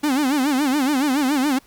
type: tone with vibrato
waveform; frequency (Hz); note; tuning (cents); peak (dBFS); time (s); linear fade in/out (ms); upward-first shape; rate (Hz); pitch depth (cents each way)
45% pulse; 277.2; C#4; 0; -17; 0.03-1.59; 10; sine; 7.1; 160
effects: pink hiss -53 dBFS RMS until 1.66 s